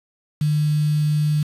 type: tone with quantisation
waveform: sine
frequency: 150.5 Hz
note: D3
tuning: 43 cents sharp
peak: -16 dBFS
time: 0.41-1.43 s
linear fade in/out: 5 ms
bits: 6
effects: resampled to 32000 Hz